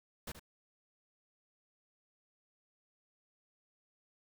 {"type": "noise with echo", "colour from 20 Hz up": "pink", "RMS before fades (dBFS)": -43, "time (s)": [0.27, 0.32], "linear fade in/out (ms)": 5, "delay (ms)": 76, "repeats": 1, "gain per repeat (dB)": -10, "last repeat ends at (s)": 0.396, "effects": []}